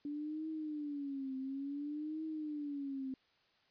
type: tone with vibrato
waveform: sine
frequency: 288.7 Hz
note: D4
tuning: 30 cents flat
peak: -38 dBFS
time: 0.05-3.14 s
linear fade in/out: 2 ms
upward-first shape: triangle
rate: 0.57 Hz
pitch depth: 170 cents each way
effects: white hiss -72 dBFS RMS until 3.7 s + resampled to 11025 Hz